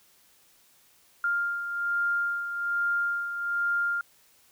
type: beating tone pair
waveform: sine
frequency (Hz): 1400 / 1401.2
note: F6 / F6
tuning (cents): +4 / +5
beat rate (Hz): 1.2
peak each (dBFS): -26 / -34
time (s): 1.24-4.01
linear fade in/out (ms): 2
effects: white hiss -61 dBFS RMS until 4.51 s